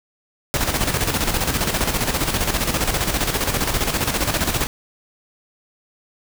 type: noise with tremolo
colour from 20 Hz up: pink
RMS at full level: -19 dBFS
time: 0.54-4.67 s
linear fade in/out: 0 ms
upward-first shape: square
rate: 15 Hz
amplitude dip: 55%
effects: none